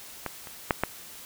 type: clicks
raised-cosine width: 0.5 ms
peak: -15 / -27 / -6 / -8 dBFS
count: 4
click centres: 0.263 / 0.472 / 0.708 / 0.836 s
effects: white hiss -45 dBFS RMS until 1.25 s